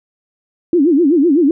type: tone with vibrato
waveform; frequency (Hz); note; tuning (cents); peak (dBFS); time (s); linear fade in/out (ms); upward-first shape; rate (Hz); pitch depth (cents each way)
sine; 311.1; D#4; 0; -8; 0.73-1.51; 2; sine; 7.9; 250
effects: none